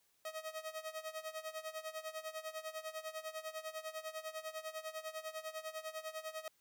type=tone with tremolo; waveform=sawtooth; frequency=632 Hz; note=D#5; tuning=27 cents sharp; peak=-36 dBFS; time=0.25-6.48 s; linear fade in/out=2 ms; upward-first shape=sine; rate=10 Hz; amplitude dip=85%; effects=white hiss -75 dBFS RMS until 6.6 s